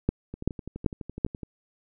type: two click trains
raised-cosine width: 3 ms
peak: -23 / -9 dBFS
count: 14 / 4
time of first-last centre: 0.34-1.432 / 0.09-1.248 s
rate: 11.9 / 2.59 Hz
effects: none